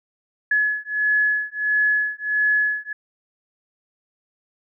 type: beating tone pair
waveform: sine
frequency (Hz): 1700 / 1701.5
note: G#6 / G#6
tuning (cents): +40 / +41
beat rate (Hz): 1.5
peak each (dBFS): -21 / -21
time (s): 0.51-2.93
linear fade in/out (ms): 5
effects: none